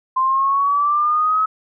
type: exponential sweep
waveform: sine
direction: up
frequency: 1038 to 1288 Hz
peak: -14 dBFS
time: 0.16-1.46 s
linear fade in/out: 10 ms
effects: none